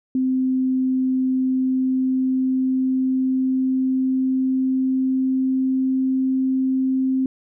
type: tone with pitch glide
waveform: sine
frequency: 259.3 to 262.3 Hz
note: C4 to C4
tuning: -15 to +4 cents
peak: -17 dBFS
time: 0.15-7.26 s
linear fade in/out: 2 ms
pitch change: +19 cents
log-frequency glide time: 1.16-6.23 s
effects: none